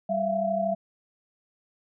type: tone cluster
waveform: sine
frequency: 195.8 / 666 / 699 Hz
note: G3 / E5 / F5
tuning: -2 / +18 / +1 cents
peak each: -31 / -25 / -31 dBFS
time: 0.09-0.75 s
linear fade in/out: 10 ms
effects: none